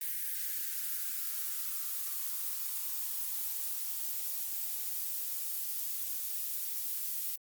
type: noise with high-pass filter sweep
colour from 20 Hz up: violet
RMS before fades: -36 dBFS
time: 0.01-7.36 s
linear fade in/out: 5 ms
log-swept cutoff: 1800 to 370 Hz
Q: 3.9
effects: Opus 32 kbps